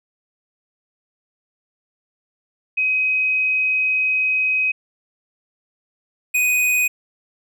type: tone pair in turn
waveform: sine / square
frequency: 2526 / 2493 Hz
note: D#7 / D#7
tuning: +26 / +3 cents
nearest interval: unison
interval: 23 cents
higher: first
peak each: -16 dBFS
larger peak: neither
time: 2.77-4.72 / 6.34-6.88 s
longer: first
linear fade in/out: 10 ms
effects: none